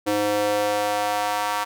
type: tone with high-pass filter sweep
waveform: square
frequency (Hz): 103.83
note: G#2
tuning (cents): 0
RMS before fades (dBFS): -23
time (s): 0.06-1.65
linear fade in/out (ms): 20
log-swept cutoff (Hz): 390 to 960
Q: 2.6
effects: none